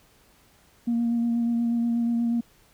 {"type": "tone with vibrato", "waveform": "sine", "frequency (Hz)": 234.5, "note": "A#3", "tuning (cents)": 11, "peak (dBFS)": -20, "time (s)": [0.87, 2.41], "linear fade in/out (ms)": 10, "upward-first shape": "sine", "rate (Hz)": 8.3, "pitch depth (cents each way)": 17, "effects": ["tanh soft clip ceiling -18 dBFS", "pink hiss -59 dBFS RMS until 2.73 s"]}